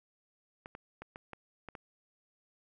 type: clicks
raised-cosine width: 0.5 ms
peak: -29 dBFS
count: 7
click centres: 0.659 / 0.751 / 1.02 / 1.159 / 1.333 / 1.687 / 1.752 s
effects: none